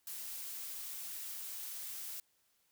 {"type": "noise", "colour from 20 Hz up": "blue", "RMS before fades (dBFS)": -44, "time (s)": [0.07, 2.2], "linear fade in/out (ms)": 2, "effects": ["white hiss -75 dBFS RMS until 2.71 s"]}